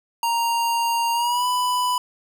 square tone with pitch glide, 932.3 to 993.5 Hz, A#5 to B5, 0 to +10 cents, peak -20 dBFS, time 0.23-1.98 s, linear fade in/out 2 ms, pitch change +110 cents, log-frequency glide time 1.13-1.46 s, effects none

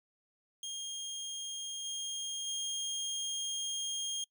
25% pulse tone with level steps, 3231 Hz, G#7, 48 cents flat, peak -35 / -33 / -31 dBFS, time 0.63-4.24 s, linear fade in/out 2 ms, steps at 1.84 / 2.46 s, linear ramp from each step 20 ms, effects noise-tail reverb RT60 0.1 s tail -23 dB re dry

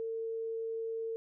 sine tone, 451.8 Hz, A4, 46 cents sharp, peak -34 dBFS, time 0-1.16 s, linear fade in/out 0 ms, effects none

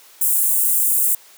white high-pass noise, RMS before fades -17 dBFS, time 0.21-1.15 s, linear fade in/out 5 ms, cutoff 7800 Hz, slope 48 dB/octave, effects white hiss -47 dBFS RMS until 1.37 s + high-pass 400 Hz 12 dB/octave

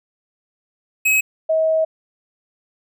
square / sine tone pair in turn, 2554 / 638.5 Hz, D#7 / D#5, +45 / +45 cents, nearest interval 2 octaves, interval 2400 cents, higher first, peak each -14 / -14 dBFS, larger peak neither, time 1.05-1.21 / 1.49-1.85 s, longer second, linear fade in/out 10 ms, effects none

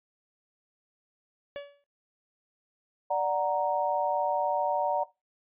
45% pulse tone with exponential decay, 570 Hz, C#5, 48 cents sharp, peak -32 dBFS, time 1.56-1.84 s, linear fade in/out 0 ms, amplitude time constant 59 ms
sine chord, D augmented, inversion none, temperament equal, 587.3 / 740 / 932.3 Hz, D5 / F#5 / A#5, 0 / 0 / 0 cents, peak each -29 dBFS, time 3.1-5.04 s, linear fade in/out 10 ms
effects noise-tail reverb RT60 0.2 s tail -17 dB re dry + resampled to 8000 Hz

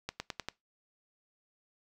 accelerating click train, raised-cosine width 0.2 ms, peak -18 dBFS, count 5, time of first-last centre 0.09-0.486 s, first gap 110 ms, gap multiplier 0.93, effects noise-tail reverb RT60 0.2 s tail -22 dB re dry

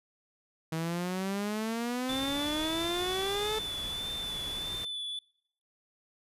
sawtooth exponential sweep, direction up, 159.1 to 439.3 Hz, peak -27 dBFS, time 0.72-3.59 s, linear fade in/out 5 ms
pink noise, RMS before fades -43 dBFS, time 2.09-4.85 s, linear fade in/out 5 ms
triangle tone with vibrato, 3502 Hz, A7, 9 cents flat, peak -33 dBFS, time 2.09-5.19 s, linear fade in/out 2 ms, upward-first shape sine, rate 1.6 Hz, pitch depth 30 cents each way
effects noise-tail reverb RT60 0.7 s tail -26 dB re dry + resampled to 32000 Hz

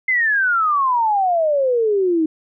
sine exponential sweep, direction down, 2093 to 308.3 Hz, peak -14 dBFS, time 0.08-2.26 s, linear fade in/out 5 ms, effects none

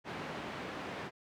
pink band-pass noise, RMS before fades -42 dBFS, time 0.04-1.11 s, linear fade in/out 50 ms, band 170 to 2500 Hz, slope 12 dB/octave, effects none

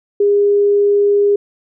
sine tone, 407 Hz, G#4, 35 cents flat, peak -9 dBFS, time 0.2-1.36 s, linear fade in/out 5 ms, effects none

